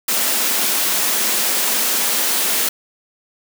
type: high-pass noise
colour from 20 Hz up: white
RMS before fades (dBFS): -18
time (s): 0.08-2.69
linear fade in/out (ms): 5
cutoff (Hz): 190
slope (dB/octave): 96
effects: none